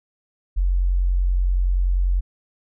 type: tone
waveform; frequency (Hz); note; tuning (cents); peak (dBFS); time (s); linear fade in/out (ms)
sine; 45.19; F#1; -40; -16; 0.56-2.21; 20
effects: none